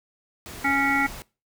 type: noise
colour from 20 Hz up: pink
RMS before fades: -39 dBFS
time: 0.46-1.22 s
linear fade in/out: 0 ms
type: harmonic tone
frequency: 277.2 Hz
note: C#4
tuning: in tune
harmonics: 1 / 3 / 5 / 7 / 8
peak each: -26 / -26 / -26 / -26 / -26 dBFS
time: 0.64-1.07 s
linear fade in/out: 10 ms
effects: noise-tail reverb RT60 0.3 s tail -21 dB re dry